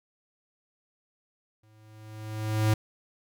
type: tone with exponential growth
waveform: square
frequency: 108.3 Hz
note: A2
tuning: 27 cents flat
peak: -20 dBFS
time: 1.63-2.74 s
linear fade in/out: 5 ms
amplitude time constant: 240 ms
effects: none